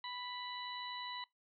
harmonic tone, 989 Hz, B5, 2 cents sharp, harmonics 1 / 2 / 3 / 4, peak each -45 / -49 / -51 / -46 dBFS, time 0.04-1.24 s, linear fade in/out 2 ms, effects noise-tail reverb RT60 0.2 s tail -23 dB re dry

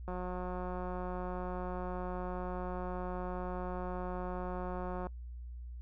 click train, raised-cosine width 1 ms, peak -27 dBFS, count 904, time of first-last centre 0.08-5.069 s, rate 181 Hz, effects noise-tail reverb RT60 0.1 s tail -24 dB re dry + added 60 Hz sine -42 dBFS peak until 5.81 s

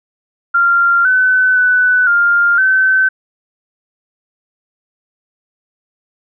sine tone with pitch steps, 1388 / 1511 / 1495 / 1402 / 1532 Hz, F6 / F#6 / F#6 / F6 / G6, -11 / +36 / +17 / +6 / -40 cents, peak -8 dBFS, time 0.54-3.09 s, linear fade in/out 10 ms, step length 510 ms, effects none

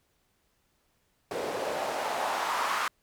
white noise with band-pass filter sweep, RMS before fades -31 dBFS, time 1.31-2.88 s, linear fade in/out 2 ms, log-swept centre 460 to 1200 Hz, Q 2.4, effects pink hiss -72 dBFS RMS until 3.02 s

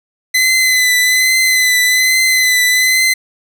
sawtooth tone with vibrato, 2023 Hz, B6, 41 cents sharp, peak -6 dBFS, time 0.34-3.14 s, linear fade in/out 10 ms, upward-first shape triangle, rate 1.2 Hz, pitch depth 34 cents each way, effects none

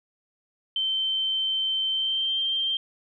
sine tone with pitch glide, 3103 to 3157 Hz, G7 to G7, -18 to +12 cents, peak -23 dBFS, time 0.76-2.77 s, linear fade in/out 2 ms, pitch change +30 cents, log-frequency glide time 1.9-2.4 s, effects none

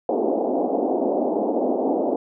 pink band-pass noise, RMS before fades -22 dBFS, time 0.09-2.16 s, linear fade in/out 2 ms, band 240 to 780 Hz, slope 48 dB/octave, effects none

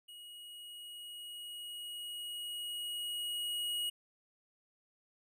square tone with level ramp, 2897 Hz, F#7, 37 cents flat, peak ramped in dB -50 to -34 dBFS, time 0.08-3.9 s, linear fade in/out 10 ms, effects none

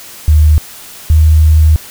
sine tone pair in turn, 76.5 / 77.97 Hz, D#2 / D#2, -29 / +4 cents, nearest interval unison, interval 33 cents, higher second, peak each -3 dBFS, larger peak neither, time 0.28-0.58 / 1.1-1.76 s, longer second, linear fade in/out 0 ms, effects white hiss -32 dBFS RMS until 1.9 s

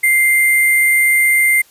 sine tone with sample-and-hold, 2093 Hz, C7, in tune, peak -9 dBFS, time 0.03-1.62 s, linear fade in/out 10 ms, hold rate 11025 Hz, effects white hiss -49 dBFS RMS until 1.7 s + resampled to 32000 Hz

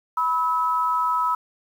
sine tone pair together, 986 / 1292.4 Hz, B5 / E6, -3 / -35 cents, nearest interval perfect fourth, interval 468 cents, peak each -22 dBFS, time 0.17-1.35 s, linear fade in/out 5 ms, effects 8-bit

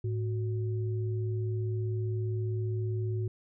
sine tone pair together, 108.1 / 368.9 Hz, A2 / F#4, -30 / -5 cents, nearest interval octave + major sixth, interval 2125 cents, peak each -29 / -38 dBFS, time 0.04-3.28 s, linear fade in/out 5 ms, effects none

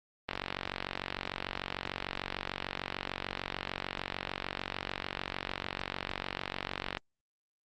click train, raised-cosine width 0.3 ms, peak -17 dBFS, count 313, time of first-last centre 0.29-6.971 s, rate 46.7 Hz, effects Opus 32 kbps

